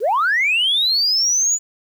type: linear sweep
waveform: sine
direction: up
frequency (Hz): 366.2 to 7010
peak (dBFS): -13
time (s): 0-1.59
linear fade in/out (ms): 50
effects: tanh soft clip ceiling -11 dBFS + 8-bit